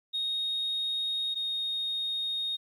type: tone pair in turn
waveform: sine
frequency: 3729 / 3714 Hz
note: A#7 / A#7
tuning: 0 / -7 cents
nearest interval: unison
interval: 7 cents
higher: first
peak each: -27 / -28 dBFS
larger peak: first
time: 0.13-1.35 / 1.35-2.57 s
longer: neither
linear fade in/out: 20 ms
effects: tanh soft clip ceiling -25 dBFS + 11-bit